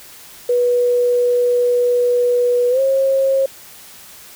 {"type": "tone with pitch glide", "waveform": "sine", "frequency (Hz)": [488.3, 538.7], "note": ["B4", "C#5"], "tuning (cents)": [-20, -50], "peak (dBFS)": -12, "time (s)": [0.49, 3.46], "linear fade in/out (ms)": 5, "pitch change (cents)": 170, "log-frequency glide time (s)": [2.7, 2.8], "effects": ["white hiss -40 dBFS RMS until 4.35 s"]}